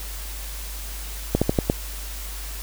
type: slowing click train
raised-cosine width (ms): 2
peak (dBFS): -4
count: 5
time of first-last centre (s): 1.35-1.699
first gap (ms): 66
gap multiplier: 1.19
effects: added 50 Hz sine -32 dBFS peak until 2.62 s + white hiss -37 dBFS RMS until 2.62 s